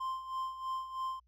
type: tone with tremolo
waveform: triangle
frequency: 1046.5 Hz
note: C6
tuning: in tune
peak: -31 dBFS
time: 0-1.2 s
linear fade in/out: 10 ms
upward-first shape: sine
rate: 3.1 Hz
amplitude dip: 70%
effects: added 60 Hz sine -66 dBFS peak until 1.27 s